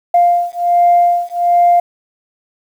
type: beating tone pair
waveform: sine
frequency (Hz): 698.5 / 699.8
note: F5 / F5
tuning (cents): 0 / +3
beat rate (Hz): 1.3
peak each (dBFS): -11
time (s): 0.14-1.8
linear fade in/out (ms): 5
effects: tanh soft clip ceiling -2 dBFS + 7-bit